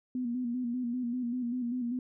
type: tone with vibrato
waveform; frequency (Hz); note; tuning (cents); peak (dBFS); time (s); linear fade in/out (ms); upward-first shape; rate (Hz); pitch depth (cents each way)
sine; 244.6; B3; -16; -30; 0.15-1.99; 2; square; 5.1; 53
effects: none